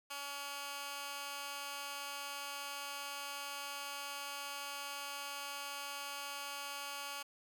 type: tone with high-pass filter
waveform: 15% pulse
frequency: 282.7 Hz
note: C#4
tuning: 34 cents sharp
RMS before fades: -44 dBFS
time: 0.1-7.23 s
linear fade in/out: 10 ms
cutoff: 1400 Hz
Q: 0.77
effects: none